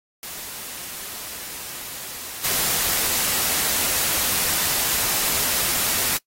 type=noise with level steps; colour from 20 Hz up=white; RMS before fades=-34 / -22 dBFS; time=0.23-6.17 s; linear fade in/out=0 ms; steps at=2.43 s; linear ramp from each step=20 ms; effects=noise-tail reverb RT60 0.1 s tail -21 dB re dry + AAC 48 kbps